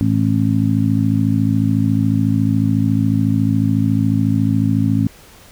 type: harmonic tone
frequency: 54 Hz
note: A1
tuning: 32 cents flat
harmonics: 2 / 3 / 4 / 5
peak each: -17 / -21 / -18 / -18 dBFS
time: 0.01-5.07 s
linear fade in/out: 0 ms
effects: pink hiss -44 dBFS RMS until 5.51 s